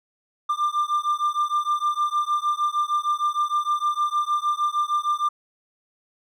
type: beating tone pair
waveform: triangle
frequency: 1190 / 1196.5 Hz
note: D6 / D6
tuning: +22 / +32 cents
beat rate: 6.5 Hz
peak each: -22 dBFS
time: 0.49-5.29 s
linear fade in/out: 10 ms
effects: none